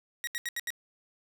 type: tone bursts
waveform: sawtooth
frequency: 1900 Hz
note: A#6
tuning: 33 cents sharp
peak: -28 dBFS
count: 5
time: 0.24-0.704 s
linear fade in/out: 0 ms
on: 32 ms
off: 76 ms
effects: none